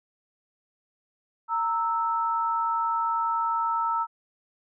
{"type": "tone pair together", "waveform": "sine", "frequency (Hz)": [922.5, 1314], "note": ["A#5", "E6"], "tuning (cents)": [-18, -6], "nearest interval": "tritone", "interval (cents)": 612, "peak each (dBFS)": [-26, -26], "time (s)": [1.48, 4.07], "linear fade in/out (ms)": 50, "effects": []}